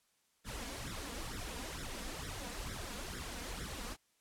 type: noise with flanger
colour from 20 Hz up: pink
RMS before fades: -43 dBFS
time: 0.44-3.97 s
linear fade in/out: 50 ms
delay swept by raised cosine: 0.54 to 4.24 ms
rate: 2.2 Hz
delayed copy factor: +0.8
effects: white hiss -75 dBFS RMS until 4.2 s + low-pass 11000 Hz 12 dB/octave